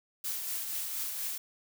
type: noise with tremolo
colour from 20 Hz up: blue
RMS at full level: -34 dBFS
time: 0.24-1.38 s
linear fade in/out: 5 ms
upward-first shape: triangle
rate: 4.2 Hz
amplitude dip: 40%
effects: none